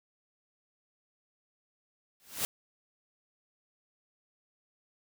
white noise with exponential growth, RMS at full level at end -28 dBFS, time 2.2-2.45 s, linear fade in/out 0 ms, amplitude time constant 53 ms, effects none

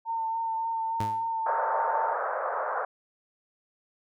sine tone with vibrato, 904 Hz, A5, 47 cents sharp, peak -27 dBFS, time 0.05-2.15 s, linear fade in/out 50 ms, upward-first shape sine, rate 3.5 Hz, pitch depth 17 cents each way
sawtooth tone with exponential decay, 106.5 Hz, G#2, 44 cents sharp, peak -24 dBFS, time 1-1.3 s, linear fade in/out 5 ms, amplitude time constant 64 ms
pink band-pass noise, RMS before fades -30 dBFS, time 1.46-2.85 s, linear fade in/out 5 ms, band 510 to 1500 Hz, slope 48 dB/octave
effects none

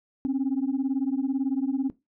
sine beating tone pair, 260.7 / 278.7 Hz, C4 / C#4, -6 / +9 cents, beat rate 18 Hz, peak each -25 dBFS, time 0.25-1.9 s, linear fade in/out 0 ms, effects noise-tail reverb RT60 0.2 s tail -18 dB re dry + tanh soft clip ceiling -19 dBFS

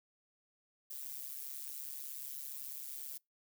violet noise with amplitude modulation, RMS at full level -41 dBFS, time 0.9-3.18 s, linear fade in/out 10 ms, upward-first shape sine, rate 138 Hz, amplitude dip 90%, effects noise-tail reverb RT60 0.2 s tail -26 dB re dry

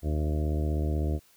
harmonic tone with a mistuned harmonic, 76.1 Hz, D#2, 38 cents flat, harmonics 1 / 2 / 3 / 4 / 5 / 6 / 7 / 8 / 9, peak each -26 / -34 / -39 / -36 / -39 / -44 / -43 / -46 / -44 dBFS, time 0.02-1.2 s, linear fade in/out 50 ms, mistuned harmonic 9, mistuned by -16 cents, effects white hiss -61 dBFS RMS until 1.36 s

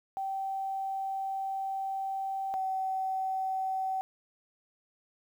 sine tone pair in turn, 775 / 762.1 Hz, G5 / G5, -20 / -49 cents, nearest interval unison, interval 29 cents, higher first, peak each -31 / -29 dBFS, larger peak second, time 0.17-2.54 / 2.54-4.01 s, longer first, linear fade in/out 0 ms, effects 10-bit

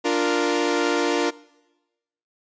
sawtooth chord, Bb major, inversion first, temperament equal, 293.7 / 349.2 / 466.2 Hz, D4 / F4 / Bb4, 0 / 0 / 0 cents, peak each -20 dBFS, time 0.04-1.31 s, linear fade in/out 20 ms, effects noise-tail reverb RT60 1.0 s tail -21 dB re dry + resampled to 16000 Hz

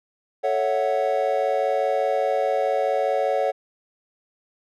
triangle chord, F# minor seventh, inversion first, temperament equal, 440 / 554.4 / 659.3 / 740 Hz, A4 / C#5 / E5 / F#5, 0 / 0 / 0 / 0 cents, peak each -25 / -21 / -26 / -23 dBFS, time 0.43-3.52 s, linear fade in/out 20 ms, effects none

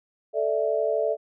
sine chord, A suspended fourth, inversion none, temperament equal, 440 / 587.3 / 659.3 Hz, A4 / D5 / E5, 0 / 0 / 0 cents, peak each -26 dBFS, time 0.33-1.17 s, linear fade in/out 50 ms, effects none

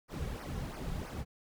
brown noise with flanger, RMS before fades -39 dBFS, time 0.08-1.25 s, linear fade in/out 50 ms, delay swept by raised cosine 0.26 to 3.36 ms, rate 3 Hz, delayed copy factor -0.85, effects none

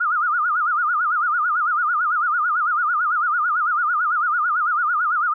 sine tone with vibrato, 1321 Hz, E6, 3 cents sharp, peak -17 dBFS, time 0-5.34 s, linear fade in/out 10 ms, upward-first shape sine, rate 9 Hz, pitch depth 180 cents each way, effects none

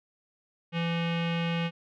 square tone with low-pass filter, 168.3 Hz, E3, 36 cents sharp, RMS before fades -29 dBFS, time 0.72-1.71 s, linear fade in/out 50 ms, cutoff 2800 Hz, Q 3.9, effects none

